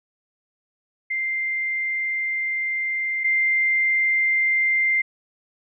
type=tone pair in turn; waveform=sine; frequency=2093 / 2093 Hz; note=C7 / C7; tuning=0 / 0 cents; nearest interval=unison; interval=0 cents; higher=neither; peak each=-22 / -17 dBFS; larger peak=second; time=1.1-3.24 / 3.24-5.02 s; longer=first; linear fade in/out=10 ms; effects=none